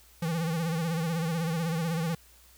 square tone with vibrato, 164.81 Hz, E3, in tune, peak -28 dBFS, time 0.22-2.15 s, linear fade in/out 5 ms, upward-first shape sine, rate 16 Hz, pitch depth 80 cents each way, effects added 60 Hz sine -59 dBFS peak until 2.57 s + white hiss -58 dBFS RMS until 2.57 s

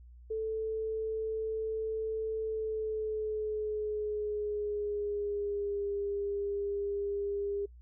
sine tone with pitch glide, 440 to 403.5 Hz, A4 to G#4, 0 to -50 cents, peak -31 dBFS, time 0.3-7.66 s, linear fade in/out 10 ms, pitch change -150 cents, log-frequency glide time 2.41-5.87 s, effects noise-tail reverb RT60 0.1 s tail -26 dB re dry + added 60 Hz sine -50 dBFS peak until 7.81 s

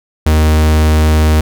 45% pulse tone, 77.6 Hz, D#2, 4 cents flat, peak -7 dBFS, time 0.26-1.41 s, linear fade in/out 5 ms, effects none

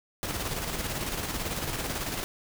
pink noise with tremolo, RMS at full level -31 dBFS, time 0.23-2.24 s, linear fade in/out 0 ms, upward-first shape square, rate 18 Hz, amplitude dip 40%, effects none

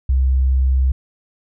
sine tone, 65.41 Hz, C2, in tune, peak -12 dBFS, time 0.09-0.92 s, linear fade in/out 5 ms, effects none

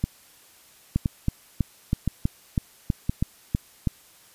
two click trains, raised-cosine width 5 ms, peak -9 / -10 dBFS, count 10 / 4, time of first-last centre 0.96-3.873 / 0.04-3.095 s, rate 3.09 / 0.982 Hz, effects white hiss -54 dBFS RMS until 4.34 s + resampled to 32000 Hz

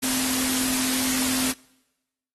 sine tone in noise, 258.4 Hz, C4, 21 cents flat, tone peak -29 dBFS, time 0.02-1.53 s, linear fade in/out 20 ms, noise white, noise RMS -25 dBFS, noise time 0.02-1.53 s, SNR -7 dB, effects noise-tail reverb RT60 1.0 s tail -25 dB re dry + AAC 32 kbps

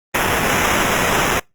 white noise with sample-and-hold, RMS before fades -17 dBFS, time 0.14-1.4 s, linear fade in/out 10 ms, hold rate 4410 Hz, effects noise-tail reverb RT60 0.2 s tail -26 dB re dry + Opus 24 kbps

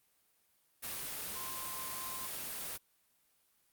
sine tone in noise, 1046.5 Hz, C6, in tune, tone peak -46 dBFS, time 1.34-2.28 s, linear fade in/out 20 ms, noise white, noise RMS -41 dBFS, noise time 0.82-2.78 s, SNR -8 dB, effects white hiss -73 dBFS RMS until 3.72 s + Opus 32 kbps

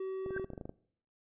triangle tone, 380.4 Hz, F#4, 48 cents sharp, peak -33 dBFS, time 0-0.45 s, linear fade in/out 5 ms
clicks, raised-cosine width 2 ms, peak -29 dBFS, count 11, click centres 0.262 / 0.307 / 0.364 / 0.397 / 0.444 / 0.503 / 0.534 / 0.578 / 0.612 / 0.655 / 0.694 s
sine tone with exponential growth, 1568 Hz, G6, in tune, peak -33 dBFS, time 0.29-0.38 s, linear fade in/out 2 ms, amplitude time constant 19 ms
effects noise-tail reverb RT60 0.6 s tail -20 dB re dry + resampled to 8000 Hz

